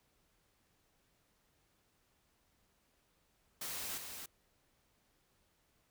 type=noise with echo; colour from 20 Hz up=white; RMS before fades=-42 dBFS; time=3.61-3.98 s; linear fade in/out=5 ms; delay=280 ms; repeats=1; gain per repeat=-5 dB; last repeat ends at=4.26 s; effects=pink hiss -75 dBFS RMS until 5.9 s